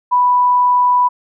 sine tone, 987.8 Hz, B5, in tune, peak -9 dBFS, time 0.11-1.09 s, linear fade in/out 20 ms, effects none

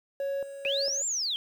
triangle tone with tremolo, 554.4 Hz, C#5, in tune, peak -26 dBFS, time 0.2-1.02 s, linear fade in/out 2 ms, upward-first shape square, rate 2.2 Hz, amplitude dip 70%
sine linear two-way sweep, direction up then down, 2415 to 7480 to 3067 Hz, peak -27 dBFS, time 0.65-1.36 s, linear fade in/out 0 ms, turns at 1.06 s
effects tanh soft clip ceiling -17 dBFS + 9-bit

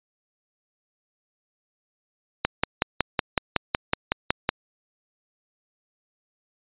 click train, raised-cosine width 0.3 ms, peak -3 dBFS, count 12, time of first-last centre 2.45-4.491 s, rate 5.39 Hz, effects resampled to 8000 Hz

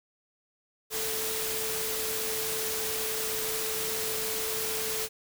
sine tone in noise, 440 Hz, A4, in tune, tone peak -36 dBFS, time 0.9-5.09 s, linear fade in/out 50 ms, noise white, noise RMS -32 dBFS, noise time 0.9-5.09 s, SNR -7 dB, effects none

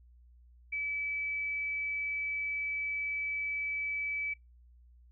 sine tone, 2299 Hz, D7, 37 cents flat, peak -32 dBFS, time 0.72-4.34 s, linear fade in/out 10 ms, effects noise-tail reverb RT60 0.2 s tail -25 dB re dry + added 60 Hz sine -56 dBFS peak until 5.11 s

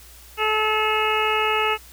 harmonic tone with a mistuned harmonic, 432.4 Hz, A4, 30 cents flat, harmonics 1 / 2 / 3 / 4 / 5 / 6 / 7, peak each -25 / -25 / -24 / -32 / -28 / -26 / -28 dBFS, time 0.37-1.78 s, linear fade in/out 50 ms, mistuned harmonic 7, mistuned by -85 cents, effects added 60 Hz sine -47 dBFS peak until 1.92 s + white hiss -47 dBFS RMS until 1.92 s

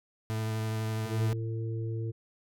40% pulse tone with vibrato, 110 Hz, A2, in tune, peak -29 dBFS, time 0.3-1.33 s, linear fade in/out 0 ms, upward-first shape sine, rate 12 Hz, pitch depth 13 cents each way
harmonic tone, 112.8 Hz, A2, 44 cents sharp, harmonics 1 / 3 / 4, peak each -31 / -41 / -43 dBFS, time 1.05-2.12 s, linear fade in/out 20 ms
effects none

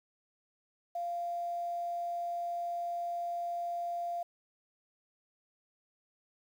sine tone, 693 Hz, F5, 14 cents flat, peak -33 dBFS, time 0.95-4.23 s, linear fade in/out 5 ms, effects 10-bit

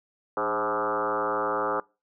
sine tone with frequency modulation, 860 Hz, A5, 40 cents flat, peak -24 dBFS, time 0.37-1.8 s, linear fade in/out 2 ms, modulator 112 Hz, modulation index 4.5, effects noise-tail reverb RT60 0.3 s tail -25 dB re dry

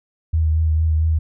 sine tone with vibrato, 79.3 Hz, D#2, 33 cents sharp, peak -14 dBFS, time 0.33-1.19 s, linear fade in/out 10 ms, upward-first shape triangle, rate 4.4 Hz, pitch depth 32 cents each way, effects none

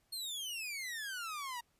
sawtooth exponential sweep, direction down, 4340 to 932.3 Hz, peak -36 dBFS, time 0.12-1.61 s, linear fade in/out 10 ms, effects pink hiss -75 dBFS RMS until 1.79 s + resampled to 32000 Hz

